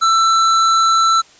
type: tone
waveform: square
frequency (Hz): 1333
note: E6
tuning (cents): +19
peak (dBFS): -11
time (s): 0.01-1.22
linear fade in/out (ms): 20
effects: white hiss -46 dBFS RMS until 1.39 s + resampled to 16000 Hz